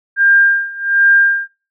sine tone with tremolo, 1600 Hz, G6, 35 cents sharp, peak -6 dBFS, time 0.16-1.48 s, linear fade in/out 50 ms, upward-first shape sine, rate 1.3 Hz, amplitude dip 90%, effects noise-tail reverb RT60 0.3 s tail -19 dB re dry

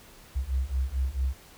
sine beating tone pair, 63.4 / 67.9 Hz, B1 / C#2, +46 / -35 cents, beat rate 4.5 Hz, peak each -29 / -28 dBFS, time 0.35-1.34 s, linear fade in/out 20 ms, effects pink hiss -52 dBFS RMS until 1.57 s

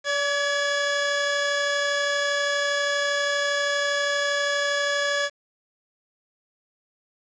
sawtooth tone pair together, 574 / 1689.5 Hz, D5 / G#6, -40 / +29 cents, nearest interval octave + perfect fifth, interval 1869 cents, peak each -21 / -21 dBFS, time 0.04-5.3 s, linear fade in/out 50 ms, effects resampled to 16000 Hz + 8-bit

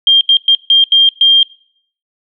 sine tone bursts at uneven times, 3197 Hz, G7, 33 cents sharp, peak -4 dBFS, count 6, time 0.07-0.21 / 0.29-0.37 / 0.48-0.55 / 0.7-0.84 / 0.92-1.09 / 1.21-1.43 s, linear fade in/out 2 ms, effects noise-tail reverb RT60 0.6 s tail -22 dB re dry

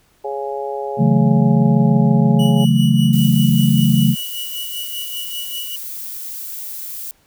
harmonic tone, 138.59 Hz, C#3, in tune, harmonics 3 / 4 / 5 / 6, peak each -25 / -27 / -31 / -27 dBFS, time 0.24-2.65 s, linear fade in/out 10 ms
sine chord, F# minor seventh, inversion second, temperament equal, 138.59 / 164.81 / 185 / 220 Hz, C#3 / E3 / F#3 / A3, 0 / 0 / 0 / 0 cents, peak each -15 / -17 / -18 / -15 dBFS, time 0.97-4.16 s, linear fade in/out 50 ms
45% pulse tone with tremolo, 2936 Hz, F#7, 14 cents flat, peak -24 dBFS, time 2.39-5.76 s, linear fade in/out 5 ms, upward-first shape sine, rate 5.1 Hz, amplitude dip 60%
violet noise, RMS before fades -29 dBFS, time 3.13-7.11 s, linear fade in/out 0 ms
effects pink hiss -57 dBFS RMS until 7.26 s

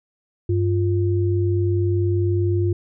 sine tone pair together, 98 / 349.5 Hz, G2 / F4, 0 / +1 cents, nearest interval octave + minor seventh, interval 2201 cents, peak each -18 / -22 dBFS, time 0.49-2.73 s, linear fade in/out 5 ms, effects none

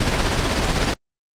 pink noise with tremolo, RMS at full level -17 dBFS, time 0-0.94 s, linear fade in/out 5 ms, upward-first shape triangle, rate 16 Hz, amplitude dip 45%, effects low-pass 6000 Hz 12 dB/octave + Opus 24 kbps

